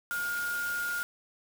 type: tone in noise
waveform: sine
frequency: 1422 Hz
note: F6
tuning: 31 cents sharp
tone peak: -30 dBFS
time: 0.11-1.03 s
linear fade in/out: 0 ms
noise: white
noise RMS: -41 dBFS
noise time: 0.11-1.03 s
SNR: +8 dB
effects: none